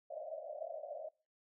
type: band-pass noise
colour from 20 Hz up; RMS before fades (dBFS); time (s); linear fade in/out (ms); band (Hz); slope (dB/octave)
pink; -45; 0.1-1.09; 5; 570 to 670; 96
effects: noise-tail reverb RT60 0.4 s tail -25 dB re dry